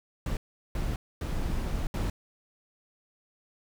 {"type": "noise bursts at uneven times", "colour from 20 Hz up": "brown", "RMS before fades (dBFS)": -30, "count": 4, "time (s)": [[0.26, 0.37], [0.75, 0.96], [1.21, 1.87], [1.94, 2.1]], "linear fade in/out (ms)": 2, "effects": []}